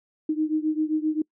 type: beating tone pair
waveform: sine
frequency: 307.6 / 315.2 Hz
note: D#4 / D#4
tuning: -20 / +23 cents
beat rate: 7.6 Hz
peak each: -24 / -26 dBFS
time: 0.29-1.22 s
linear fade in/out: 5 ms
effects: noise-tail reverb RT60 0.1 s tail -26 dB re dry